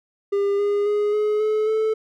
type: tone with pitch steps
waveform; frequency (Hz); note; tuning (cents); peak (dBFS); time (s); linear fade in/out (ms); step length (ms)
triangle; 401.3 / 408.3 / 415.5 / 422.7 / 430.1 / 437.6; G4 / G#4 / G#4 / G#4 / A4 / A4; +41 / -29 / +1 / +31 / -39 / -9; -16; 0.32-1.94; 10; 270
effects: none